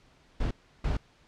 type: noise bursts at uneven times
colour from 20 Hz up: brown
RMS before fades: -28 dBFS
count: 2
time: 0.4-0.51 / 0.84-0.97 s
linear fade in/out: 5 ms
effects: pink hiss -61 dBFS RMS until 1.27 s + low-pass 5000 Hz 12 dB/octave